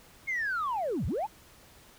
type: linear two-way sweep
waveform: sine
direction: down then up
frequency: 2187 to 56.5 to 925 Hz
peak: -27 dBFS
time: 0.27-1.27 s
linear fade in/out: 20 ms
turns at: 1.06 s
effects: tanh soft clip ceiling -25 dBFS + pink hiss -56 dBFS RMS until 1.98 s